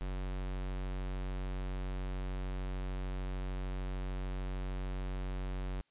square tone, 46.62 Hz, F#1, 14 cents sharp, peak -36 dBFS, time 0.01-5.81 s, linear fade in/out 0 ms, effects white hiss -75 dBFS RMS until 5.9 s + resampled to 8000 Hz

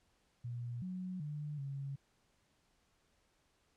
sine tone with pitch steps, 120.2 / 184 / 148.6 / 138.3 Hz, B2 / F#3 / D3 / C#3, -46 / -9 / +21 / -4 cents, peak -39 dBFS, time 0.44-1.96 s, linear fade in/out 10 ms, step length 380 ms, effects pink hiss -75 dBFS RMS until 3.76 s + low-pass 9000 Hz 12 dB/octave

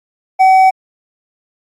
triangle tone with hard clipping, 758 Hz, F#5, 42 cents sharp, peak -6 dBFS, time 0.39-0.71 s, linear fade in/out 20 ms, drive 8 dB, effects AAC 48 kbps

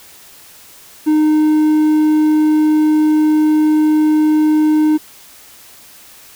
triangle tone, 307.2 Hz, D#4, 22 cents flat, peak -7 dBFS, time 1.06-4.98 s, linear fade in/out 20 ms, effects white hiss -41 dBFS RMS until 6.35 s

